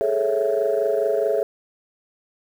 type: chord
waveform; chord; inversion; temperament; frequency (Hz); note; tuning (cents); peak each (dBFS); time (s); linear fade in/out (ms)
sine; A major seventh; third; equal; 415.3 / 440 / 554.4 / 659.3; G#4 / A4 / C#5 / E5; 0 / 0 / 0 / 0; -23; 0.01-1.43; 0
effects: tanh soft clip ceiling -11 dBFS + 8-bit